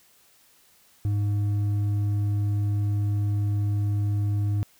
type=tone with hard clipping; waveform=sine; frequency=102.6 Hz; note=G#2; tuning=21 cents flat; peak=-23 dBFS; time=1.05-4.63 s; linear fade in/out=0 ms; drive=4 dB; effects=white hiss -59 dBFS RMS until 4.79 s